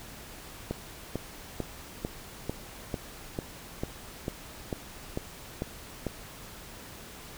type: click train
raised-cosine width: 2 ms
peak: -17 dBFS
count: 13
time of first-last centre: 0.71-6.067 s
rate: 2.24 Hz
effects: pink hiss -46 dBFS RMS until 7.37 s